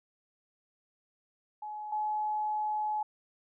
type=tone pair in turn; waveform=sine; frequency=847 / 850.4 Hz; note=G#5 / G#5; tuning=+34 / +41 cents; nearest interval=unison; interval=7 cents; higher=second; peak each=-37 / -29 dBFS; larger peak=second; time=1.62-1.92 / 1.92-3.03 s; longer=second; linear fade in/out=5 ms; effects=none